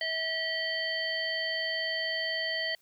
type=harmonic tone with a mistuned harmonic; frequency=646 Hz; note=E5; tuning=35 cents flat; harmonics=1 / 3 / 5 / 7; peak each=-37 / -32 / -36 / -36 dBFS; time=0.01-2.75 s; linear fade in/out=2 ms; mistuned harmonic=5; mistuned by=-62 cents; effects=white hiss -67 dBFS RMS until 2.81 s